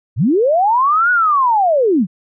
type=linear two-way sweep; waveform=sine; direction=up then down; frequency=83.6 to 1480 to 154.2 Hz; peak=-10 dBFS; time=0.16-2.07 s; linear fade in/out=50 ms; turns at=1.11 s; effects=none